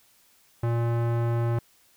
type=tone with low-pass filter; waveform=square; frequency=117.3 Hz; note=A#2; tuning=11 cents sharp; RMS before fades=-25 dBFS; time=0.63-1.59 s; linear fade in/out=5 ms; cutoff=1300 Hz; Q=0.79; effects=white hiss -61 dBFS RMS until 1.96 s